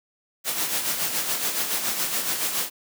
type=noise with tremolo; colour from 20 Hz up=white; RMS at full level=-24 dBFS; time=0.44-2.7 s; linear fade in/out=50 ms; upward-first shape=sine; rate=7.1 Hz; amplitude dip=50%; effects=high-pass 150 Hz 12 dB/octave